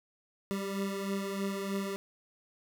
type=beating tone pair; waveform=25% pulse; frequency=196 / 199.2 Hz; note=G3 / G3; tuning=0 / +28 cents; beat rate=3.2 Hz; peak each=-30 / -35 dBFS; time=0.51-1.96 s; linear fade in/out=0 ms; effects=none